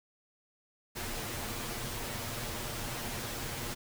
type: noise with comb filter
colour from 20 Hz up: pink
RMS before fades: -38 dBFS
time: 0.95-3.75 s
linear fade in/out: 20 ms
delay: 8.5 ms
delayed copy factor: +0.65
effects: none